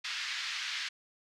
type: band-pass noise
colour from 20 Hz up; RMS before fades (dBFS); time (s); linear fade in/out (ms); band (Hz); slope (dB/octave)
pink; -37; 0.04-0.89; 10; 1600 to 5200; 24
effects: none